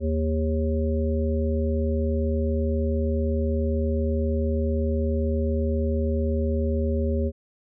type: harmonic tone with a mistuned harmonic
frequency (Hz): 78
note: D#2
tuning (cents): +5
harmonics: 1 / 3 / 5 / 7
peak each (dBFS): -23 / -28 / -30 / -31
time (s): 0-7.32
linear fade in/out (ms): 50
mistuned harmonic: 5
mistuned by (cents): +38
effects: none